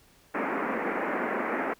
pink band-pass noise, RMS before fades -30 dBFS, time 0.34-1.74 s, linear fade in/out 10 ms, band 210 to 2200 Hz, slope 48 dB/octave, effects pink hiss -60 dBFS RMS until 1.79 s

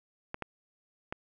clicks, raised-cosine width 0.5 ms, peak -20 dBFS, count 3, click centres 0.344 / 0.423 / 1.125 s, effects none

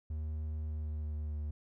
triangle tone with pitch glide, 77.2 to 75.13 Hz, D#2 to D2, -13 to +40 cents, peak -33 dBFS, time 0.1-1.51 s, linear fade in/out 5 ms, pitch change -47 cents, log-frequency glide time 0.62-1.34 s, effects none

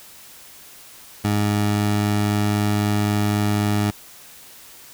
20% pulse tone, 103.83 Hz, G#2, in tune, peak -13 dBFS, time 1.24-3.91 s, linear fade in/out 10 ms, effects white hiss -44 dBFS RMS until 4.93 s

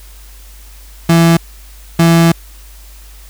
35% pulse tone bursts at uneven times, 166.9 Hz, E3, 22 cents sharp, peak -4 dBFS, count 2, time 1.09-1.37 / 1.99-2.32 s, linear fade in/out 5 ms, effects added 50 Hz sine -34 dBFS peak until 3.29 s + white hiss -42 dBFS RMS until 3.29 s

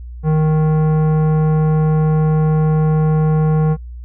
triangle tone with tanh clipping, 155.56 Hz, D#3, in tune, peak -13 dBFS, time 0.23-3.77 s, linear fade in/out 50 ms, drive 18 dB, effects noise-tail reverb RT60 0.1 s tail -20 dB re dry + added 60 Hz sine -28 dBFS peak until 4.04 s

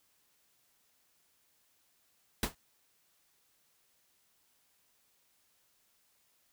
pink noise with exponential decay, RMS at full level -27 dBFS, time 2.43-2.55 s, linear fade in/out 2 ms, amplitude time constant 26 ms, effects white hiss -72 dBFS RMS until 6.52 s

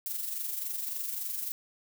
violet noise with amplitude modulation, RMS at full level -33 dBFS, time 0.06-1.52 s, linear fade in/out 0 ms, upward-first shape sine, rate 23.5 Hz, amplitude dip 50%, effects none

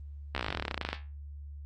slowing click train, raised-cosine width 0.3 ms, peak -15 dBFS, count 24, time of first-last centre 0.35-0.93 s, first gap 14 ms, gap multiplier 1.05, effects added 72 Hz sine -41 dBFS peak until 1.65 s + Opus 24 kbps

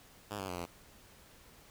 5% pulse tone with pitch steps, 103.1 / 96.1 / 89.4 / 86.3 Hz, G#2 / G2 / F2 / F2, -12 / -34 / +41 / -20 cents, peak -27 dBFS, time 0.3-0.664 s, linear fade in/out 20 ms, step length 91 ms, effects pink hiss -59 dBFS RMS until 1.7 s

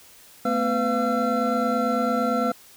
triangle tone cluster, 223 / 251.9 / 502 / 690 / 1349 Hz, A3 / B3 / B4 / F5 / E6, +23 / +34 / +28 / -21 / +40 cents, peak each -25 dBFS, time 0.45-2.52 s, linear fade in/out 5 ms, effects white hiss -50 dBFS RMS until 2.76 s

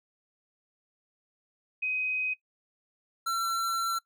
sine / square tone pair in turn, 2516 / 1352.2 Hz, D#7 / E6, +19 / +44 cents, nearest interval major seventh, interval 1075 cents, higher first, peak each -27 / -28 dBFS, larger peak first, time 1.82-2.34 / 3.26-3.99 s, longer second, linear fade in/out 10 ms, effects noise-tail reverb RT60 0.1 s tail -20 dB re dry

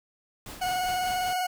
pink noise with tremolo, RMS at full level -40 dBFS, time 0.46-1.33 s, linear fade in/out 2 ms, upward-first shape triangle, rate 5.1 Hz, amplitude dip 60%
40% pulse tone with vibrato, 732 Hz, F#5, 19 cents flat, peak -25 dBFS, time 0.61-1.47 s, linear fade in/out 10 ms, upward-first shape square, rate 20 Hz, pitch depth 23 cents each way
effects none

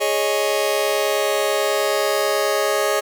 sawtooth chord, Ab suspended fourth, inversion none, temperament just, 415.3 / 553.7 / 623 Hz, Ab4 / Db5 / Eb5, 0 / -2 / +2 cents, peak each -18 dBFS, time 0-3.01 s, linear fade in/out 20 ms, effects none

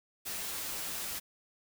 white noise with comb filter, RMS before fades -38 dBFS, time 0.25-1.2 s, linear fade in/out 20 ms, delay 8.3 ms, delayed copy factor -0.55, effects none

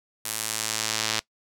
sawtooth tone with band-pass filter sweep, 110 Hz, A2, in tune, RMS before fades -29 dBFS, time 0.25-1.2 s, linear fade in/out 5 ms, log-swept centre 11000 to 4700 Hz, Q 1, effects noise-tail reverb RT60 0.1 s tail -21 dB re dry

